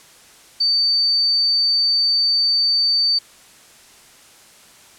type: tone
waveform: sine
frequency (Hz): 4580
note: D8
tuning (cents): -44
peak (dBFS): -14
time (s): 0.6-3.19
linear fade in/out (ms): 10
effects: white hiss -47 dBFS RMS until 4.98 s + low-pass 10000 Hz 12 dB/octave